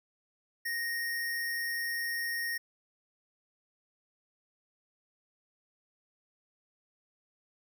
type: tone with sample-and-hold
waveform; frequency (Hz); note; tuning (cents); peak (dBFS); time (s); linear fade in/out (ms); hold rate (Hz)
sine; 1864.7; A#6; 0; -31; 0.65-2.58; 10; 7350
effects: none